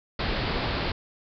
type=low-pass noise; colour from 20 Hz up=pink; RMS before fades=-28 dBFS; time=0.19-0.92 s; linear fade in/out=5 ms; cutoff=4900 Hz; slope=96 dB/octave; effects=none